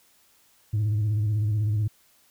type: tone with vibrato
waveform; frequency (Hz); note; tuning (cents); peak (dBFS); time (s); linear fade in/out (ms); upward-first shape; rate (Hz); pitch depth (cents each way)
sine; 106; G#2; +36; -19; 0.73-1.88; 10; square; 16; 48
effects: tanh soft clip ceiling -20 dBFS + white hiss -61 dBFS RMS until 2.3 s